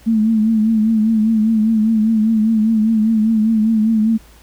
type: tone with vibrato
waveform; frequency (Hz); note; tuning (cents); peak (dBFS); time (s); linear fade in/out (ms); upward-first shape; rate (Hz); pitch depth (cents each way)
sine; 220; A3; 0; -11; 0.06-4.18; 20; triangle; 5; 69
effects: added 55 Hz sine -45 dBFS peak until 4.42 s + pink hiss -48 dBFS RMS until 4.42 s